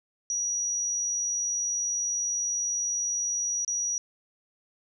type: tone with dropouts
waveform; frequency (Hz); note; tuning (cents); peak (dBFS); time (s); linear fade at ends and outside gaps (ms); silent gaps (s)
sine; 5800; F#8; -35; -26; 0.3-3.98; 1; 3.648-3.678
effects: none